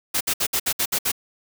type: noise bursts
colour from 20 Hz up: white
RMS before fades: -22 dBFS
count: 8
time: 0.14-1.118 s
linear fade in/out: 10 ms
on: 68 ms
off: 62 ms
effects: none